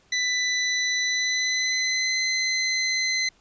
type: tone with pitch glide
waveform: 20% pulse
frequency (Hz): 1991 to 2046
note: B6 to C7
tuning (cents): +14 to -39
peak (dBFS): -17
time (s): 0.12-3.29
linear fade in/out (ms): 5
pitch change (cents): +47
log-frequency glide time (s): 1.04-2.21
effects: pink hiss -60 dBFS RMS until 3.4 s + resampled to 16000 Hz